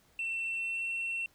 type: tone with pitch glide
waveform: sine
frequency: 2693 to 2710 Hz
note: E7 to E7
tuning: +36 to +47 cents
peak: -30 dBFS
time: 0.19-1.26 s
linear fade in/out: 2 ms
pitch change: +11 cents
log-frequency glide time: 0.49-0.92 s
effects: tanh soft clip ceiling -30 dBFS + pink hiss -66 dBFS RMS until 1.34 s